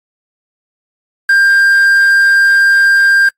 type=tone with quantisation; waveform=triangle; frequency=1594 Hz; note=G6; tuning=28 cents sharp; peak=-4 dBFS; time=1.29-3.29 s; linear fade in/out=5 ms; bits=5; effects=noise-tail reverb RT60 0.1 s tail -26 dB re dry + AAC 48 kbps